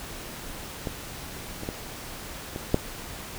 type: clicks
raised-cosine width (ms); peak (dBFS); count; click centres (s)
2; -16 / -22 / -16 / -19 / -6; 5; 0.872 / 1.634 / 1.689 / 2.561 / 2.744
effects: pink hiss -39 dBFS RMS until 3.38 s